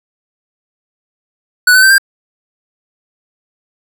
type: tone with pitch steps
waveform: square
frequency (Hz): 1480 / 1516.3 / 1553.6 / 1591.7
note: F#6 / F#6 / G6 / G6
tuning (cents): 0 / +42 / -16 / +26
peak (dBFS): -5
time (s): 1.67-1.982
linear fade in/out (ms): 5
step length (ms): 78
effects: none